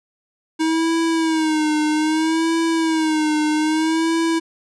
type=tone with vibrato; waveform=square; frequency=316.8 Hz; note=D#4; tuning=31 cents sharp; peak=-17 dBFS; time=0.59-4.4 s; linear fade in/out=20 ms; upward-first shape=sine; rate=0.62 Hz; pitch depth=69 cents each way; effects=resampled to 22050 Hz